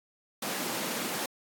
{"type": "high-pass noise", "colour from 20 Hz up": "pink", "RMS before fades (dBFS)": -34, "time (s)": [0.42, 1.26], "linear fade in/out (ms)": 5, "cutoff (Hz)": 190, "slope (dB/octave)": 24, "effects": ["AAC 64 kbps"]}